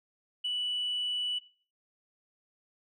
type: tone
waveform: sine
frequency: 2960 Hz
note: F#7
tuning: in tune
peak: -28 dBFS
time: 0.44-1.39 s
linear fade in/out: 10 ms
effects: noise-tail reverb RT60 0.4 s tail -18 dB re dry + tanh soft clip ceiling -26 dBFS